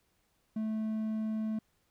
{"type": "tone", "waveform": "triangle", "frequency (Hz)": 218.2, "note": "A3", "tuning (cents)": -14, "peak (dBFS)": -29, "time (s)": [0.56, 1.59], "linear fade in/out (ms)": 5, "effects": ["pink hiss -74 dBFS RMS until 1.9 s"]}